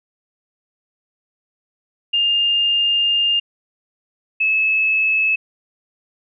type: tone pair in turn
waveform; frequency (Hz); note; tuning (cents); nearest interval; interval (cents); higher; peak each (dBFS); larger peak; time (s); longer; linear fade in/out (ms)
sine; 2813 / 2596; F7 / E7; +12 / -27; minor second; 139; first; -14; neither; 2.13-3.4 / 4.4-5.36; first; 10
effects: none